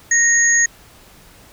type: tone pair together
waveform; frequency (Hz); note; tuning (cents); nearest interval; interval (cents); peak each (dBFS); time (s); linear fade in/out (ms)
sine; 1864.7 / 6645; A#6 / G#8; 0 / 0; octave + minor seventh; 2200; -14; 0.11-0.66; 5
effects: pink hiss -46 dBFS RMS until 1.52 s